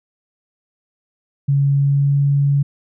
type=tone with pitch glide; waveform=sine; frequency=140 to 141.22 Hz; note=C#3 to C#3; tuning=+18 to +33 cents; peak=-12 dBFS; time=1.48-2.63 s; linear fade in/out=10 ms; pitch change=+15 cents; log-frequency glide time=1.75-2.18 s; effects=none